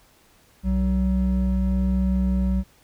triangle tone pair together, 63.21 / 188.6 Hz, B1 / F#3, +41 / +33 cents, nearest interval octave + perfect fifth, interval 1892 cents, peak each -19 dBFS, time 0.63-2.64 s, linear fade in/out 50 ms, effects tanh soft clip ceiling -10 dBFS + pink hiss -57 dBFS RMS until 2.83 s

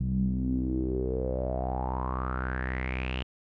sawtooth tone with low-pass filter sweep, 63.8 Hz, C2, 43 cents flat, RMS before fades -30 dBFS, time 0-3.23 s, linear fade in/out 10 ms, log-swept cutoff 160 to 3000 Hz, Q 7.6, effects none

